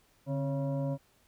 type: tone with frequency modulation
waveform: sine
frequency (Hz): 143.3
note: D3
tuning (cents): -42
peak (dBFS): -29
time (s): 0.26-0.98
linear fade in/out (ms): 50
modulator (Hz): 412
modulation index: 1
effects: pink hiss -67 dBFS RMS until 1.27 s